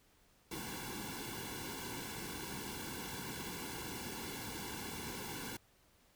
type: noise with comb filter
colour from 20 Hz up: pink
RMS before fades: -44 dBFS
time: 0.51-5.57 s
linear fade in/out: 5 ms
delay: 1.6 ms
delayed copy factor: -1
effects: pink hiss -69 dBFS RMS until 6.15 s